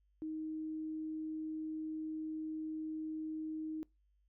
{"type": "tone", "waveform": "sine", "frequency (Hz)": 313.4, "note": "D#4", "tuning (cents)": 13, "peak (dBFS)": -38, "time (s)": [0.22, 3.83], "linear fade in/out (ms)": 0, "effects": ["noise-tail reverb RT60 0.2 s tail -24 dB re dry", "added 50 Hz sine -70 dBFS peak until 4.28 s"]}